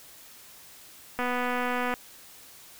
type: click train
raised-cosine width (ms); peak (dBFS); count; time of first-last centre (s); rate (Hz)
0.5; -15; 186; 1.19-1.939; 247
effects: white hiss -50 dBFS RMS until 2.79 s